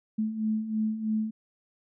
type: beating tone pair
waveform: sine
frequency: 215.1 / 218.2 Hz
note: A3 / A3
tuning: -39 / -14 cents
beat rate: 3.1 Hz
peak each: -33 / -27 dBFS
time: 0.18-1.31 s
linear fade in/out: 10 ms
effects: none